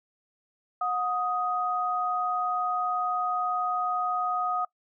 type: tone pair together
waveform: sine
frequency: 727 / 1249.2 Hz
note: F#5 / D#6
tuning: -31 / +7 cents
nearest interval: major sixth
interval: 938 cents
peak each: -29 / -27 dBFS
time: 0.81-4.65 s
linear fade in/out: 5 ms
effects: noise-tail reverb RT60 0.1 s tail -23 dB re dry